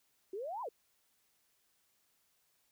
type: exponential two-way sweep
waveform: sine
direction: up then down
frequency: 364.4 to 1043 to 405.2 Hz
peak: -38 dBFS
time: 0.33-0.69 s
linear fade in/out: 5 ms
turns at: 0.62 s
effects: white hiss -75 dBFS RMS until 2.71 s